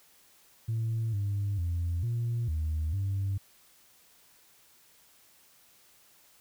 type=tone with pitch steps; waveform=sine; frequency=112.9 / 100.8 / 85.7 / 117.6 / 78.1 / 97.9 Hz; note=A2 / G2 / F2 / A#2 / D#2 / G2; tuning=+45 / +49 / -32 / +16 / +7 / -2 cents; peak=-26 dBFS; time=0.68-3.38 s; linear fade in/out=10 ms; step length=450 ms; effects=tanh soft clip ceiling -25 dBFS + white hiss -61 dBFS RMS until 6.4 s